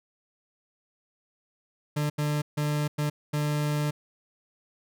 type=tone bursts at uneven times; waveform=40% pulse; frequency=148.6 Hz; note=D3; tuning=21 cents sharp; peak=-24 dBFS; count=5; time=1.96-2.1 / 2.18-2.42 / 2.57-2.88 / 2.98-3.1 / 3.33-3.91 s; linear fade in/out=10 ms; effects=none